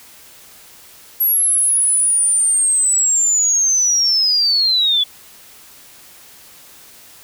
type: linear sweep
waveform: sine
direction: down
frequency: 11580 to 3398 Hz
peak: -12 dBFS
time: 1.2-5.04 s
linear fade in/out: 10 ms
effects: white hiss -43 dBFS RMS until 7.23 s